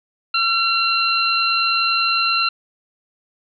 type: tone cluster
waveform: sine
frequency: 1356 / 2745 / 4085 Hz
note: E6 / F7 / C8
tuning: +49 / -31 / -42 cents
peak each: -20 dBFS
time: 0.34-2.49 s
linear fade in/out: 5 ms
effects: none